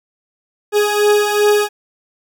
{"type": "beating tone pair", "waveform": "40% pulse", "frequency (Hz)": [415.3, 417.9], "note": ["G#4", "G#4"], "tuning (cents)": [0, 11], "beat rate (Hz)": 2.6, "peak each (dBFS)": [-12, -16], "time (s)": [0.72, 1.69], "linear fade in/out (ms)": 50, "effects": []}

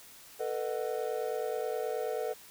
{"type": "chord", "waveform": "triangle", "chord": "B dominant seventh", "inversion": "third", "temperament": "just", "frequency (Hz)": [444.5, 493.9, 617.4, 740.8], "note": ["A4", "B4", "D#5", "F#5"], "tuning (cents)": [18, 0, -14, 2], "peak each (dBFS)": [-33, -34, -37, -38], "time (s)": [0.39, 2.34], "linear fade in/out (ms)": 20, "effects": ["white hiss -53 dBFS RMS until 2.5 s"]}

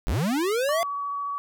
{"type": "linear sweep", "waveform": "square", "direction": "up", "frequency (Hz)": [31.41, 698.5], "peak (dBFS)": -23, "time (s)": [0.07, 0.83], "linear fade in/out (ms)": 0}
{"type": "tone with vibrato", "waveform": "sine", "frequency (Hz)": 1135, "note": "C#6", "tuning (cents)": 41, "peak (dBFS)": -27, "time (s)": [0.69, 1.38], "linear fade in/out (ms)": 0, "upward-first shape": "triangle", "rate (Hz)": 14, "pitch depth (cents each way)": 12}
{"effects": []}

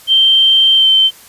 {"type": "tone with pitch glide", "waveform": "sine", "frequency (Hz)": [3136, 3102], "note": ["G7", "G7"], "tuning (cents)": [0, -19], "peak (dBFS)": -6, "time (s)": [0.07, 1.11], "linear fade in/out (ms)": 50, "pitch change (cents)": -19, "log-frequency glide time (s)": [0.75, 0.88], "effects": ["white hiss -40 dBFS RMS until 1.28 s", "resampled to 32000 Hz"]}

